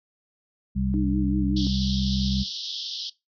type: harmonic tone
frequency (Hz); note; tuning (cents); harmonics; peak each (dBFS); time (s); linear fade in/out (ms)
65.41; C2; 0; 1 / 2 / 3; -27 / -30 / -25; 0.75-2.44; 20
type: tone with vibrato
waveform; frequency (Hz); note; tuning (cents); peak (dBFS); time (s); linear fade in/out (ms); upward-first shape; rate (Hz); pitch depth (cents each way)
sine; 296.1; D4; +14; -25; 0.94-1.67; 0; sine; 5.2; 71
type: band-pass noise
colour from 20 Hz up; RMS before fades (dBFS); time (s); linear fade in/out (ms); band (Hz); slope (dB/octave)
pink; -33; 1.56-3.1; 10; 3100 to 5500; 96
effects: noise-tail reverb RT60 0.2 s tail -19 dB re dry